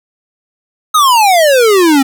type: exponential sweep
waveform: square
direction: down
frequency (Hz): 1289 to 261.5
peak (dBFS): -6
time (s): 0.94-2.03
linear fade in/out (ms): 10
effects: none